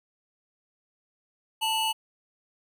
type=tone pair together; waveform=square; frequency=887 / 2929 Hz; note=A5 / F#7; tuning=+14 / -18 cents; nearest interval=octave + major sixth; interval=2068 cents; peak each=-28 dBFS; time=1.61-1.93 s; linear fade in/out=20 ms; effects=none

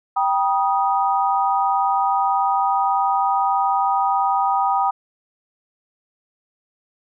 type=chord; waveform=sine; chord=G augmented; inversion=none; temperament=equal with one note detuned; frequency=784 / 962.4 / 1244.5 Hz; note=G5 / B5 / D#6; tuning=0 / -45 / 0 cents; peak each=-19 / -21 / -22 dBFS; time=0.16-4.91 s; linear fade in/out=10 ms; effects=none

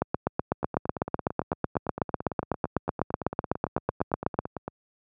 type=two click trains; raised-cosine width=1 ms; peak=-9 / -18 dBFS; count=36 / 37; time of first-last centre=0.02-4.39 / 0.63-4.679 s; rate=8.01 / 8.89 Hz; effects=high-pass 80 Hz 12 dB/octave

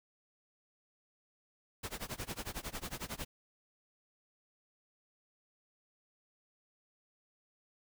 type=noise with tremolo; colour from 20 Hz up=pink; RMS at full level=-39 dBFS; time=1.83-3.25 s; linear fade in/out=10 ms; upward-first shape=sine; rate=11 Hz; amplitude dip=95%; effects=none

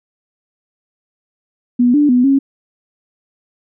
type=tone with pitch steps; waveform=sine; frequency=244.3 / 293.4 / 247.9 / 273.7 Hz; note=B3 / D4 / B3 / C#4; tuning=-19 / -2 / +7 / -22 cents; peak=-8 dBFS; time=1.79-2.39 s; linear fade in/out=10 ms; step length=150 ms; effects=none

